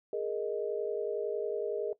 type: chord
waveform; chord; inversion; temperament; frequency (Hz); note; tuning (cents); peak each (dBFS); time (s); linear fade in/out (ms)
sine; Ab suspended second; none; equal; 415.3 / 466.2 / 622.3; Ab4 / Bb4 / Eb5; 0 / 0 / 0; -34 / -34 / -38; 0.13-1.93; 2
effects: noise-tail reverb RT60 0.1 s tail -17 dB re dry